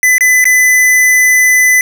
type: tone with dropouts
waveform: square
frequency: 2007 Hz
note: B6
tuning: 27 cents sharp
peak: -6 dBFS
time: 0.03-1.81 s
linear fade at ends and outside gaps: 1 ms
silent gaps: 0.182-0.208 / 0.442-0.454 s
effects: none